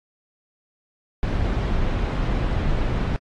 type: noise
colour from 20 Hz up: brown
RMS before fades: -22 dBFS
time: 1.23-3.16 s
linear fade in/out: 0 ms
effects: low-pass 4000 Hz 12 dB/octave + AAC 32 kbps